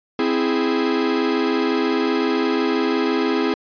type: chord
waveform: 45% pulse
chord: C augmented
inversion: none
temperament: equal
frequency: 261.6 / 329.6 / 415.3 Hz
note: C4 / E4 / G#4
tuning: 0 / 0 / 0 cents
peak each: -22 dBFS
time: 0.19-3.54 s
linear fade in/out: 2 ms
effects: resampled to 11025 Hz